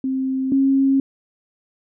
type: tone pair in turn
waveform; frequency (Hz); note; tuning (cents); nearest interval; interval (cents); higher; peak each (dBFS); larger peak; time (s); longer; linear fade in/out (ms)
sine; 263.7 / 270.8; C4 / C#4; +14 / -40; unison; 46; second; -19 / -13; second; 0.04-0.52 / 0.52-1; neither; 2
effects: none